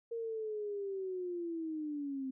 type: linear sweep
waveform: sine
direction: down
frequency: 466.2 to 259.8 Hz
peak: -36 dBFS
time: 0.11-2.31 s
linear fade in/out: 10 ms
effects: none